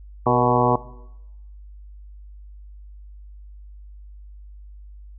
harmonic tone with a mistuned harmonic, 123.47 Hz, B2, in tune, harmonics 1 / 2 / 3 / 4 / 5 / 6 / 7 / 8 / 9, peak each -24 / -24 / -24 / -24 / -24 / -24 / -24 / -24 / -24 dBFS, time 0.26-0.76 s, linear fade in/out 5 ms, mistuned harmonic 4, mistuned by -48 cents, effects noise-tail reverb RT60 0.9 s tail -18 dB re dry + added 50 Hz sine -39 dBFS peak until 5.18 s

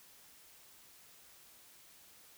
silence, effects white hiss -60 dBFS RMS until 2.37 s

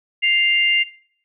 sine tone pair together, 2099 / 2794 Hz, C7 / F7, +5 / 0 cents, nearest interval perfect fourth, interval 495 cents, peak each -17 dBFS, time 0.22-0.84 s, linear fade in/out 20 ms, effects noise-tail reverb RT60 0.6 s tail -19 dB re dry

